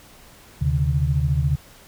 sine tone cluster, 76.1 / 132.3 / 146.4 Hz, D#2 / C3 / D3, -38 / +20 / -5 cents, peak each -22 dBFS, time 0.61-1.56 s, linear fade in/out 10 ms, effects pink hiss -48 dBFS RMS until 1.87 s

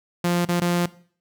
sawtooth tone with dropouts, 174.61 Hz, F3, in tune, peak -15 dBFS, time 0.24-0.86 s, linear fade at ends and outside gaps 5 ms, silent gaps 0.451-0.487 / 0.601-0.616 s, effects noise-tail reverb RT60 0.5 s tail -19 dB re dry

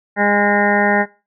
harmonic tone with a mistuned harmonic, 204.8 Hz, G#3, 24 cents flat, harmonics 1 / 2 / 3 / 4 / 5 / 7 / 8 / 9 / 10, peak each -19 / -22 / -20 / -18 / -28 / -22 / -25 / -18 / -27 dBFS, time 0.16-1.06 s, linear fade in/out 50 ms, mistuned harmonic 8, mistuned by -25 cents, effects noise-tail reverb RT60 0.3 s tail -21 dB re dry

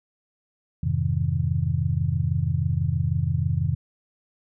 sine chord, F minor seventh, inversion none, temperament just, 87.31 / 104.77 / 130.96 / 157.15 Hz, F2 / Ab2 / C3 / Eb3, 0 / +16 / +2 / +18 cents, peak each -26 / -28 / -25 / -27 dBFS, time 0.83-3.75 s, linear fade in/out 5 ms, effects none

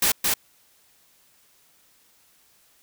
white noise with echo, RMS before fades -20 dBFS, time 0.02-0.12 s, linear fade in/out 5 ms, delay 220 ms, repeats 1, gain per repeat -2 dB, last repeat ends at 0.34 s, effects white hiss -60 dBFS RMS until 2.82 s

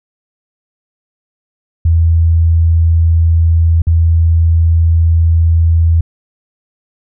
sine tone with dropouts, 82.6 Hz, E2, 4 cents sharp, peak -6 dBFS, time 1.85-6.01 s, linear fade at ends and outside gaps 5 ms, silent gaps 3.82-3.869 s, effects none

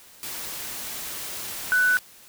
sine tone in noise, 1491 Hz, F#6, 13 cents sharp, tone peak -17 dBFS, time 1.72-1.97 s, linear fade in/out 0 ms, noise white, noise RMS -34 dBFS, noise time 0.23-1.99 s, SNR +14 dB, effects white hiss -50 dBFS RMS until 2.28 s

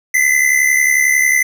square tone pair together, 1994.9 / 2066 Hz, B6 / C7, +17 / -22 cents, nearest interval minor second, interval 61 cents, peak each -14 dBFS, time 0.14-1.43 s, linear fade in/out 5 ms, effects none

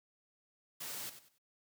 white noise with echo, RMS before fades -43 dBFS, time 0.8-1.1 s, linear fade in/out 10 ms, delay 95 ms, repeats 3, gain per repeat -11 dB, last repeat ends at 1.385 s, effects high-pass 100 Hz 12 dB/octave

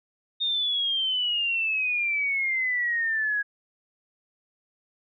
sine exponential sweep, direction down, 3687 to 1651 Hz, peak -23 dBFS, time 0.4-3.43 s, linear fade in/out 20 ms, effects none

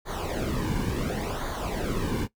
brown noise with flanger, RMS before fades -29 dBFS, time 0.05-2.28 s, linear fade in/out 50 ms, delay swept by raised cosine 0.37 to 1.57 ms, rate 0.7 Hz, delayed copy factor -0.75, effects noise-tail reverb RT60 0.1 s tail -18 dB re dry

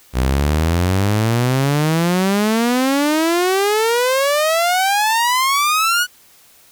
sawtooth exponential sweep, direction up, 61.2 to 1484 Hz, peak -10 dBFS, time 0.13-6.07 s, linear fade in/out 50 ms, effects white hiss -49 dBFS RMS until 6.71 s

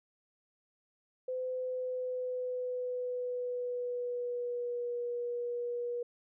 sine tone with pitch glide, 510 to 481.4 Hz, C5 to B4, -44 to -44 cents, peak -33 dBFS, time 1.28-6.03 s, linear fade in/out 5 ms, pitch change -100 cents, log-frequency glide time 1.5-4.97 s, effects none

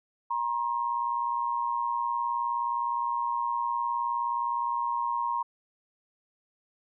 sine tone pair together, 950 / 1069.4 Hz, A#5 / C6, +33 / +37 cents, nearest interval major second, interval 204 cents, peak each -28 / -31 dBFS, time 0.3-5.43 s, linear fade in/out 10 ms, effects none

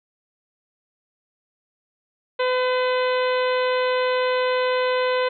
harmonic tone, 506 Hz, B4, 42 cents sharp, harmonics 1 / 2 / 3 / 4 / 5 / 6 / 7 / 8, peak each -20 / -26 / -30 / -32 / -34 / -36 / -37 / -38 dBFS, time 2.39-5.29 s, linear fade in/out 10 ms, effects none

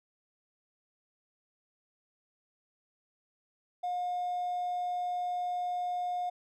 triangle tone with hard clipping, 716 Hz, F5, 43 cents sharp, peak -31 dBFS, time 3.83-6.3 s, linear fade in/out 10 ms, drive 4 dB, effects none

